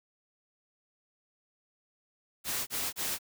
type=noise bursts; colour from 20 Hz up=white; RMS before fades=-33 dBFS; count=3; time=2.44-3.188 s; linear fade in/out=50 ms; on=230 ms; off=29 ms; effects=none